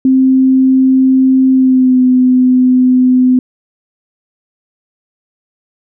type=tone with pitch glide; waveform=sine; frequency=262.1 to 253.9 Hz; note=C4 to B3; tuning=+3 to +48 cents; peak=-5 dBFS; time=0.05-3.39 s; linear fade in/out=2 ms; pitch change=-55 cents; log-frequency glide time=1.52-2.01 s; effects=none